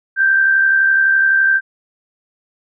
sine tone with amplitude modulation, 1568 Hz, G6, in tune, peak -8 dBFS, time 0.16-1.61 s, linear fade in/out 50 ms, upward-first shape sine, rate 71.8 Hz, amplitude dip 40%, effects none

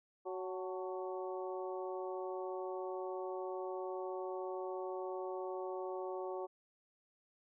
harmonic tone with a mistuned harmonic, 186.2 Hz, F#3, 11 cents sharp, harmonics 2 / 3 / 4 / 5 / 6, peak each -41 / -45 / -47 / -49 / -51 dBFS, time 0.25-6.47 s, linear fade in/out 20 ms, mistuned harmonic 5, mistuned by -75 cents, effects none

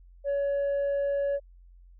sine tone, 563 Hz, C#5, 27 cents sharp, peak -22 dBFS, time 0.24-1.4 s, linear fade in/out 50 ms, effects tanh soft clip ceiling -24 dBFS + added 44 Hz sine -50 dBFS peak until 1.99 s

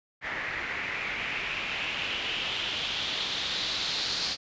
white noise with low-pass filter sweep, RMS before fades -32 dBFS, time 0.21-4.37 s, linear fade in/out 50 ms, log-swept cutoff 1900 to 4500 Hz, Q 3.7, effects resampled to 16000 Hz

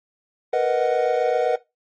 triangle chord, B major seventh, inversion third, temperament equal, 466.2 / 493.9 / 622.3 / 740 Hz, A#4 / B4 / D#5 / F#5, 0 / 0 / 0 / 0 cents, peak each -22 / -19 / -22 / -21 dBFS, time 0.53-1.56 s, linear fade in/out 5 ms, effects noise-tail reverb RT60 0.2 s tail -18 dB re dry + MP3 32 kbps

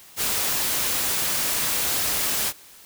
white noise, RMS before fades -24 dBFS, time 0.16-2.53 s, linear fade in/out 50 ms, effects white hiss -48 dBFS RMS until 2.85 s

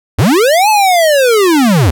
square linear two-way sweep, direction up then down, 69.3 to 877 to 69.3 Hz, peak -7 dBFS, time 0.18-1.91 s, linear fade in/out 10 ms, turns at 0.69 s, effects none

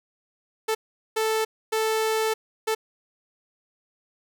sawtooth tone bursts at uneven times, 440 Hz, A4, in tune, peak -18 dBFS, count 4, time 0.68-0.75 / 1.16-1.45 / 1.72-2.34 / 2.67-2.75 s, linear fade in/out 10 ms, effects none

